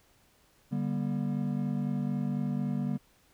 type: tone cluster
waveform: triangle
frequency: 146.2 / 196.1 / 240.1 Hz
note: D3 / G3 / B3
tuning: -7 / +1 / -49 cents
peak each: -31 dBFS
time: 0.71-2.98 s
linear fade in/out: 20 ms
effects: pink hiss -65 dBFS RMS until 3.33 s